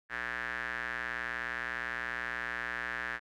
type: tone with band-pass filter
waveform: square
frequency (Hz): 59.8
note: A#1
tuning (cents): +45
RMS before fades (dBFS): -37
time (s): 0.09-3.2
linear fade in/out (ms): 50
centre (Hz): 1700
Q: 5.8
effects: none